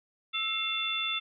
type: tone cluster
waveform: sine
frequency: 1317 / 2131 / 2719 / 3503 Hz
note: E6 / C7 / F7 / A7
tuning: -2 / +31 / -47 / -8 cents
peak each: -37 / -39 / -34 / -31 dBFS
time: 0.33-1.2 s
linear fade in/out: 20 ms
effects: none